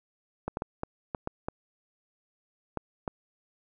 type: clicks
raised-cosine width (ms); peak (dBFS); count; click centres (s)
1; -17; 9; 0.48 / 0.571 / 0.621 / 0.834 / 1.148 / 1.274 / 1.485 / 2.773 / 3.078
effects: none